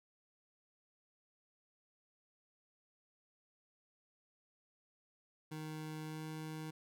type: tone with pitch glide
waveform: 25% pulse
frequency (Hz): 155.56 to 156.64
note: D#3 to D#3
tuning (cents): 0 to +12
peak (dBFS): -39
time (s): 5.51-6.71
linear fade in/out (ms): 10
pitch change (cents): +12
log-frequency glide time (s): 6.05-6.24
effects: none